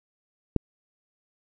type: click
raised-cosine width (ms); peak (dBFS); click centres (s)
3; -8; 0.563
effects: none

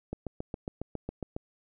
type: click train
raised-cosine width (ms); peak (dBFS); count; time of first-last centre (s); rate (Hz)
2; -21; 10; 0.13-1.365; 7.29
effects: none

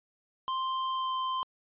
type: tone with pitch glide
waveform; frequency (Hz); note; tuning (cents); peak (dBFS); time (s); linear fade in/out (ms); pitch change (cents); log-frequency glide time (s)
square; 1046.5 to 1039.9; C6 to C6; 0 to -11; -30; 0.48-1.43; 0; -11; 0.93-1.13
effects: resampled to 8000 Hz

